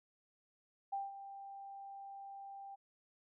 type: tone with ADSR envelope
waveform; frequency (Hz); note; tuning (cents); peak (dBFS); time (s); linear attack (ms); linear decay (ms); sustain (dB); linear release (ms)
sine; 790; G5; +13; -35; 0.92-2.76; 13; 180; -12; 19
effects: none